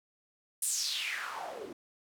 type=noise with band-pass filter sweep; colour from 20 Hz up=white; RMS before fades=-36 dBFS; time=0.62-1.73 s; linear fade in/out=5 ms; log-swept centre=9900 to 310 Hz; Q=4.4; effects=none